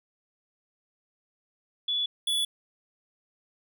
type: tone pair in turn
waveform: sine / square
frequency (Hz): 3428 / 3428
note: A7 / A7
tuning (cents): -46 / -46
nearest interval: unison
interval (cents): 0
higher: neither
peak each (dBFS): -25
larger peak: neither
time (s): 1.88-2.06 / 2.27-2.45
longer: neither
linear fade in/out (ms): 5
effects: none